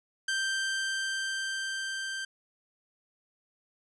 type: tone with level ramp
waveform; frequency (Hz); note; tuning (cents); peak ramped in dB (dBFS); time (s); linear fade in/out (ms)
sawtooth; 1568; G6; 0; -24 to -30; 0.28-2.25; 5
effects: resampled to 22050 Hz